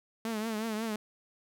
sawtooth tone with vibrato, 220 Hz, A3, in tune, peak -28 dBFS, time 0.25-0.96 s, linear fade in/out 2 ms, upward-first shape triangle, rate 5.5 Hz, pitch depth 89 cents each way, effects none

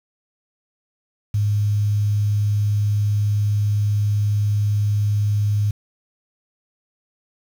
sine tone with quantisation, 103.7 Hz, G#2, 2 cents flat, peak -16 dBFS, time 1.34-5.71 s, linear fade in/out 5 ms, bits 7, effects none

